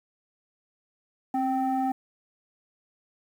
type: tone pair together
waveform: sine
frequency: 265.3 / 778.2 Hz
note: C4 / G5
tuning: +24 / -13 cents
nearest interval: octave + perfect fifth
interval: 1863 cents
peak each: -25 / -24 dBFS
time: 1.34-1.92 s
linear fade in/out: 5 ms
effects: tanh soft clip ceiling -20 dBFS + 9-bit